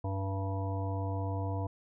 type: harmonic tone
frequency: 97 Hz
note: G2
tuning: 18 cents flat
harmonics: 1 / 3 / 5 / 7 / 9 / 10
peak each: -32 / -41 / -43 / -42 / -47 / -44 dBFS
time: 0.04-1.67 s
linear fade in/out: 5 ms
effects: none